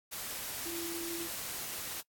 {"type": "tone in noise", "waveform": "sine", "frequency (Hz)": 338.4, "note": "E4", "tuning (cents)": 45, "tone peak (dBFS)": -40, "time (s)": [0.65, 1.28], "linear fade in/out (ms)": 20, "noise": "white", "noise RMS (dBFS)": -40, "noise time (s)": [0.11, 2.02], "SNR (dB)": -3, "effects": ["noise-tail reverb RT60 0.1 s tail -22 dB re dry", "AAC 64 kbps"]}